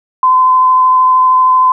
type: tone with vibrato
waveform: sine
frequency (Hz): 1024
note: C6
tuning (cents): -38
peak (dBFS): -5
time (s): 0.23-1.72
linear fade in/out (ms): 2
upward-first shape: sine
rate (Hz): 13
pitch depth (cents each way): 10
effects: none